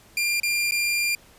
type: tone with dropouts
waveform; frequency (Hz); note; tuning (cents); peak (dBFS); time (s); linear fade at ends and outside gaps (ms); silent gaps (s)
sawtooth; 2393; D7; +32; -18; 0.17-1.15; 2; 0.4-0.432 / 0.71-0.72
effects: pink hiss -53 dBFS RMS until 1.38 s + resampled to 32000 Hz